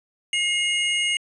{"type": "tone pair together", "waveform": "square", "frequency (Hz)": [2146, 2865], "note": ["C7", "F7"], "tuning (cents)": [43, 44], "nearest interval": "perfect fourth", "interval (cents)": 501, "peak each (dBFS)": [-25, -23], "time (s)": [0.33, 1.17], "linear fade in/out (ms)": 2, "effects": ["resampled to 22050 Hz", "10-bit"]}